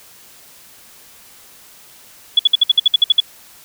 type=tone bursts; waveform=sine; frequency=3403 Hz; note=G#7; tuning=41 cents sharp; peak=-6 dBFS; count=11; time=2.37-3.203 s; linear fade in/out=5 ms; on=23 ms; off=58 ms; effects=white hiss -44 dBFS RMS until 3.64 s